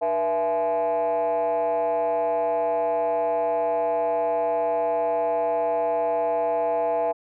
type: tone with frequency modulation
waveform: sine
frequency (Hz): 666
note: E5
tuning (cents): +18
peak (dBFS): -19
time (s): 0.01-7.13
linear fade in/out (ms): 20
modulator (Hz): 183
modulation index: 0.98
effects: tanh soft clip ceiling -18 dBFS